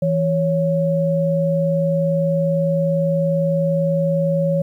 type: tone pair together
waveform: sine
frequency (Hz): 164.81 / 555.3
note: E3 / C#5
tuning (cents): 0 / +3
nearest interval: octave + major sixth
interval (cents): 2103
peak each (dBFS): -18 / -18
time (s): 0.02-4.62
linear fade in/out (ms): 5
effects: 9-bit